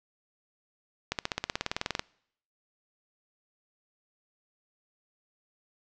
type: accelerating click train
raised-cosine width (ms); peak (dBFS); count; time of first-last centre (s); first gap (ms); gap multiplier
0.2; -11; 17; 1.12-1.994; 68; 0.97
effects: noise-tail reverb RT60 0.7 s tail -25 dB re dry + low-pass 7000 Hz 12 dB/octave